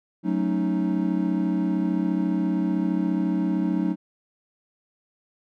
triangle chord, D# half-diminished seventh, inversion first, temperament equal, 185 / 220 / 277.2 / 311.1 Hz, F#3 / A3 / C#4 / D#4, 0 / 0 / 0 / 0 cents, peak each -23 / -27 / -27 / -24 dBFS, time 0.23-3.96 s, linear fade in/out 50 ms, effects none

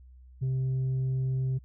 sine tone, 130.81 Hz, C3, in tune, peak -23 dBFS, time 0.41-1.59 s, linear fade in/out 20 ms, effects tanh soft clip ceiling -25 dBFS + added 63 Hz sine -49 dBFS peak until 1.64 s

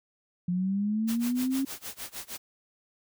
sine linear sweep, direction up, 174.61 to 273.1 Hz, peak -25 dBFS, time 0.48-1.65 s, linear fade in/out 5 ms
white noise with tremolo, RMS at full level -37 dBFS, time 1.07-2.38 s, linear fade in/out 20 ms, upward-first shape sine, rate 6.5 Hz, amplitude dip 95%
effects none

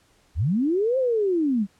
sine linear two-way sweep, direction up then down, 58.27 to 536 to 185.8 Hz, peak -19 dBFS, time 0.35-1.67 s, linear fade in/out 50 ms, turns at 0.98 s, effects pink hiss -61 dBFS RMS until 1.79 s + low-pass 10000 Hz 12 dB/octave

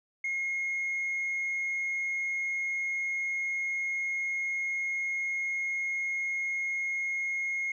sine tone, 2152 Hz, C7, 48 cents sharp, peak -27 dBFS, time 0.24-7.72 s, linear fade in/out 5 ms, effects tanh soft clip ceiling -27 dBFS

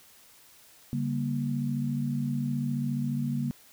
sine chord, G diminished, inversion second, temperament just, 141.12 / 196 / 235.2 Hz, Db3 / G3 / Bb3, +31 / 0 / +16 cents, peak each -30 / -36 / -30 dBFS, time 0.93-3.51 s, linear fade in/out 0 ms, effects white hiss -56 dBFS RMS until 3.72 s

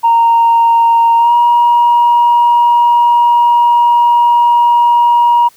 sine tone with pitch glide, 927 to 952.5 Hz, A#5 to A#5, -10 to +37 cents, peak -4 dBFS, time 0.03-5.49 s, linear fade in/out 20 ms, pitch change +47 cents, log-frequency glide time 1.17-1.33 s, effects tanh soft clip ceiling -2 dBFS + white hiss -46 dBFS RMS until 5.56 s

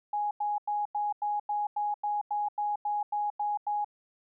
sine tone bursts, 830.6 Hz, G#5, in tune, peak -27 dBFS, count 14, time 0.13-3.846 s, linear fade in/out 5 ms, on 180 ms, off 92 ms, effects none

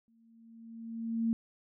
sine tone with exponential growth, 228 Hz, A#3, 38 cents flat, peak -25 dBFS, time 0.08-1.33 s, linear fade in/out 0 ms, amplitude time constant 270 ms, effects none

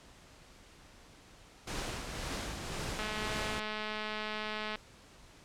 pink noise with tremolo, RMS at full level -37 dBFS, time 1.67-3.6 s, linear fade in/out 5 ms, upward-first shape triangle, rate 1.9 Hz, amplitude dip 45%
click train, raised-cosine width 0.3 ms, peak -22 dBFS, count 379, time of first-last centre 2.99-4.756 s, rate 214 Hz
effects pink hiss -57 dBFS RMS until 5.44 s + low-pass 8000 Hz 12 dB/octave

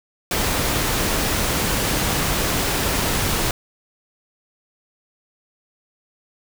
pink noise, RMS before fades -21 dBFS, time 0.31-3.51 s, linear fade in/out 2 ms, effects none

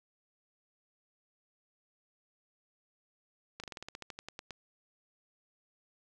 slowing click train, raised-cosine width 0.2 ms, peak -25 dBFS, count 14, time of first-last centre 3.6-4.507 s, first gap 37 ms, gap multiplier 1.1, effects none

